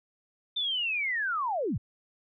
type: linear sweep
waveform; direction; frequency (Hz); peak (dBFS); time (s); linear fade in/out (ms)
sine; down; 3600 to 69; -27; 0.56-1.78; 10
effects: none